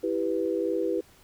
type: chord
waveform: sine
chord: E minor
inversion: none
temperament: equal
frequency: 329.6 / 392 / 493.9 Hz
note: E4 / G4 / B4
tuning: 0 / 0 / 0 cents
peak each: -29 dBFS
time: 0.03-1.01 s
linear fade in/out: 10 ms
effects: pink hiss -57 dBFS RMS until 1.23 s